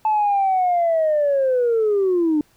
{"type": "linear sweep", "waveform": "sine", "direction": "down", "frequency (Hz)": [874, 293.7], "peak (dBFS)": -14, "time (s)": [0.05, 2.41], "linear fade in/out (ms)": 2, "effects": ["tanh soft clip ceiling -12 dBFS", "pink hiss -58 dBFS RMS until 2.56 s"]}